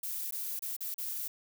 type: noise with dropouts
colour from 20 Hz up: violet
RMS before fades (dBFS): -37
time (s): 0.03-1.28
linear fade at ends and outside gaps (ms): 5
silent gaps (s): 0.31-0.323 / 0.593-0.621 / 0.766-0.806 / 0.943-0.981
effects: none